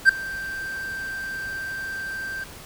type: tone with ADSR envelope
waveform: triangle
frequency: 1568 Hz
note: G6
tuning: in tune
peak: -5 dBFS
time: 0.05-2.44 s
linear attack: 41 ms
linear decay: 4 ms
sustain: -22 dB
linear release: 6 ms
effects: pink hiss -42 dBFS RMS until 2.65 s